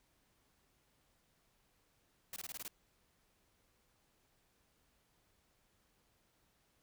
white noise bursts, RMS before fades -45 dBFS, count 7, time 2.33-2.68 s, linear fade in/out 2 ms, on 32 ms, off 21 ms, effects pink hiss -75 dBFS RMS until 6.82 s

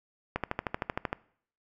click train, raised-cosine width 0.5 ms, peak -14 dBFS, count 11, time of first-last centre 0.36-1.129 s, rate 13 Hz, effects noise-tail reverb RT60 0.6 s tail -22 dB re dry

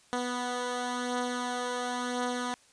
10% pulse beating tone pair, 246.5 / 247.45 Hz, B3 / B3, -3 / +4 cents, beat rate 0.95 Hz, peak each -23 / -30 dBFS, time 0.13-2.54 s, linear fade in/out 0 ms, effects white hiss -61 dBFS RMS until 2.72 s + resampled to 22050 Hz

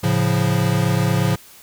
square chord, A augmented, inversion none, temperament equal, 110 / 138.59 / 174.61 Hz, A2 / C#3 / E#3, 0 / 0 / 0 cents, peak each -21 dBFS, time 0.03-1.36 s, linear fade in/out 10 ms, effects white hiss -45 dBFS RMS until 1.62 s

